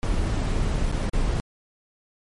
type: noise with dropouts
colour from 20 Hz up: brown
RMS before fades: -23 dBFS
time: 0.03-1.4 s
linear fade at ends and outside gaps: 0 ms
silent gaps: 0.916-0.924 / 1.095-1.134 s
effects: MP3 48 kbps